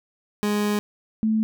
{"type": "tone pair in turn", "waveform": ["30% pulse", "sine"], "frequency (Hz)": [207.7, 219], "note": ["G#3", "A3"], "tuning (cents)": [0, -8], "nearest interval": "minor second", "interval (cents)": 92, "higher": "second", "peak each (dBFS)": -18, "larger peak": "neither", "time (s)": [[0.43, 0.79], [1.23, 1.43]], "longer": "first", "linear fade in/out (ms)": 0, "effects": []}